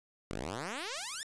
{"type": "exponential sweep", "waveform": "5% pulse", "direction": "up", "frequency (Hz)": [41.75, 1852], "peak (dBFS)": -26, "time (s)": [0.31, 1.23], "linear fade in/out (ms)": 0, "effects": ["resampled to 22050 Hz", "9-bit"]}